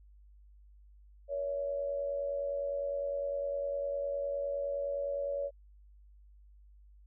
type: tone with amplitude modulation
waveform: sine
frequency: 564 Hz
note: C#5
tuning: 30 cents sharp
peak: -29 dBFS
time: 1.28-5.51 s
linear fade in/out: 50 ms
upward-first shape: sine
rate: 89.8 Hz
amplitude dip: 60%
effects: added 50 Hz sine -55 dBFS peak until 7.06 s